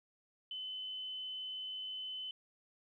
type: tone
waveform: sine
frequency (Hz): 3033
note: F#7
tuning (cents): +42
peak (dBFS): -40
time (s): 0.51-2.31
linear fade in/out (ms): 2
effects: 13-bit